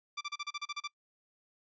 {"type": "tone bursts", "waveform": "15% pulse", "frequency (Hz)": 1174.7, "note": "D6", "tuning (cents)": 0, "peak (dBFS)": -29, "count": 10, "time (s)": [0.17, 0.877], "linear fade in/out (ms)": 10, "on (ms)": 41, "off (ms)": 33, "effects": ["noise-tail reverb RT60 0.1 s tail -24 dB re dry", "resampled to 16000 Hz"]}